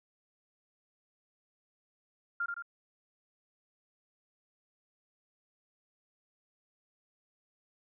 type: tone with echo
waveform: sine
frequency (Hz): 1396.9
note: F6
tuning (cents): 0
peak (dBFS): -30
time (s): 2.4-2.46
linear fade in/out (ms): 5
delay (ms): 82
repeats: 2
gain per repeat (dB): -4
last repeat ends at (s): 2.624
effects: none

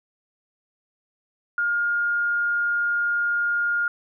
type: tone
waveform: sine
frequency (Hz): 1417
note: F6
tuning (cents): +25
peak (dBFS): -20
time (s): 1.58-3.88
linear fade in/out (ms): 2
effects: none

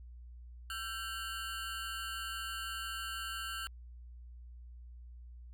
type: ring-modulated tone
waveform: 25% pulse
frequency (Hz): 1458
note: F#6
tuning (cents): -26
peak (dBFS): -32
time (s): 0.7-3.67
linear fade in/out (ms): 0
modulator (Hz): 111
effects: added 60 Hz sine -48 dBFS peak until 5.53 s

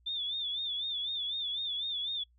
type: tone with vibrato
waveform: sine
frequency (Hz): 3520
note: A7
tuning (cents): 0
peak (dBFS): -32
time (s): 0.06-2.24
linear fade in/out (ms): 10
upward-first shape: sine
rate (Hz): 4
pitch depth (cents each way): 85
effects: noise-tail reverb RT60 0.1 s tail -24 dB re dry + added 60 Hz sine -63 dBFS peak until 2.38 s

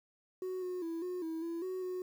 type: tone with pitch steps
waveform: sine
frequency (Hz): 370.7 / 363.2 / 330.7 / 361.8 / 323.8 / 335.2 / 371.7 / 365.9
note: F#4 / F#4 / E4 / F#4 / E4 / E4 / F#4 / F#4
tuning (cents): +3 / -32 / +6 / -39 / -31 / +29 / +8 / -19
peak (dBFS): -33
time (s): 0.42-2.02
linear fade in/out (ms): 2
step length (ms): 200
effects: tanh soft clip ceiling -35 dBFS + 10-bit

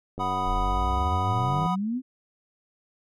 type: click train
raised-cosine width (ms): 2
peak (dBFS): -22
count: 141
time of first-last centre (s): 0.18-1.661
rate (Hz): 94.5
type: chord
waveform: triangle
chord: B major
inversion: second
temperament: equal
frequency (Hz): 740 / 987.8 / 1244.5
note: F#5 / B5 / D#6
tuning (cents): 0 / 0 / 0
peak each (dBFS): -28 / -27 / -29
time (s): 0.19-1.76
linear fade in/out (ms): 20
type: exponential sweep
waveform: sine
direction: up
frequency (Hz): 34.13 to 266.2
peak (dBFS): -25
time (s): 0.44-2.02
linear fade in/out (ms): 50
effects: none

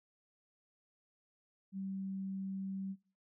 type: tone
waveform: sine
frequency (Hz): 192.8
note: G3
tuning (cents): -28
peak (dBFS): -38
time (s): 1.72-2.96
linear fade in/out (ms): 50
effects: noise-tail reverb RT60 0.5 s tail -23 dB re dry

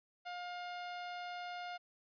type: tone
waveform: sawtooth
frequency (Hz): 710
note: F5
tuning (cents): +28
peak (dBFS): -38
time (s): 0.25-1.78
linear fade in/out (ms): 20
effects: resampled to 11025 Hz + 13-bit

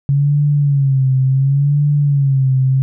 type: tone with vibrato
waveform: sine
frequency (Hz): 138.59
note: C#3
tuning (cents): 0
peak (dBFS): -10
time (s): 0.09-2.82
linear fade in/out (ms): 0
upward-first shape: sine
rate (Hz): 0.7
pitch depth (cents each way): 93
effects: none

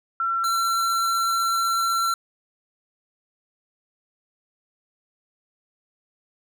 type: tone pair in turn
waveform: sine / square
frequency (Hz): 1354 / 1354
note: E6 / E6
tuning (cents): +46 / +46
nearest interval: unison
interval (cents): 0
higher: neither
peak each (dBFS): -21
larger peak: neither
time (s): 0.2-0.44 / 0.44-2.14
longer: second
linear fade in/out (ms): 2
effects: none

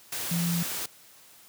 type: tone in noise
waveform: sine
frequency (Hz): 170.8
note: F3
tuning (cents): -38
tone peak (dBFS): -25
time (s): 0.31-0.63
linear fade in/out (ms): 5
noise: white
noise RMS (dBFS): -33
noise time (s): 0.12-0.86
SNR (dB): +5
effects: white hiss -54 dBFS RMS until 1.48 s + high-pass 80 Hz 12 dB/octave

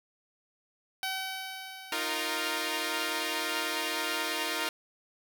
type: tone with exponential decay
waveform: 10% pulse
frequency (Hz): 762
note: G5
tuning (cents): -49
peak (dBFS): -22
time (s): 1.03-3.47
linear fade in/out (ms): 1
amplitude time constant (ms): 530
type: chord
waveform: 5% pulse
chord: Eb suspended second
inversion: none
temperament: equal with one note detuned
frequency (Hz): 309.2 / 349.2 / 466.2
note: Eb4 / F4 / Bb4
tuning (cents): -11 / 0 / 0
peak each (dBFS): -23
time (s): 1.92-4.69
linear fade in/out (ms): 2
effects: none

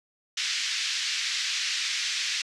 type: band-pass noise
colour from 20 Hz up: white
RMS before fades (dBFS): -29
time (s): 0.37-2.42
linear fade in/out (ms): 5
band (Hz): 1800 to 5800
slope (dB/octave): 24
effects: low-pass 9000 Hz 12 dB/octave

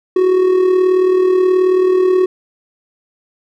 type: tone with amplitude modulation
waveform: triangle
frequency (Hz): 370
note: F#4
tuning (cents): 0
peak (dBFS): -5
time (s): 0.16-2.26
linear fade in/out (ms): 5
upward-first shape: sine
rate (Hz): 38.6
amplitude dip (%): 50
effects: none

